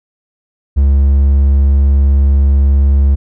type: tone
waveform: triangle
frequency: 69.3 Hz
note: C#2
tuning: in tune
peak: -4 dBFS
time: 0.76-3.16 s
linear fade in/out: 20 ms
effects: none